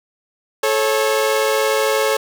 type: tone pair together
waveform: sawtooth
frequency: 434.2 / 547 Hz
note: A4 / C#5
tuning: -23 / -23 cents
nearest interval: major third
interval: 400 cents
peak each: -14 dBFS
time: 0.63-2.17 s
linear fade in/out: 5 ms
effects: none